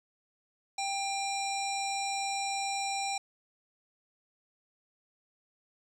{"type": "harmonic tone with a mistuned harmonic", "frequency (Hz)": 797, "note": "G5", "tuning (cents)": 28, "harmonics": [1, 3, 5, 7, 9, 10], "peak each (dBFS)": [-33, -38, -40, -41, -43, -43], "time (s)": [0.78, 3.18], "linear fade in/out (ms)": 5, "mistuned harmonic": 1, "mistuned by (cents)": -20, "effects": ["10-bit"]}